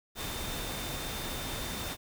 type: tone in noise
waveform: sine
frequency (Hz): 3606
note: A7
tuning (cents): +42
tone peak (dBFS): -44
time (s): 0.15-1.97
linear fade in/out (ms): 50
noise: pink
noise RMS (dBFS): -37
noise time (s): 0.15-1.97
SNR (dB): -10
effects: none